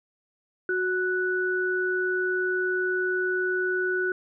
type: tone pair together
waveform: sine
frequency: 368.3 / 1480 Hz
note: F#4 / F#6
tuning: -8 / 0 cents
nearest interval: 2 octaves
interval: 2408 cents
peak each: -26 dBFS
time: 0.69-4.12 s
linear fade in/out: 2 ms
effects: none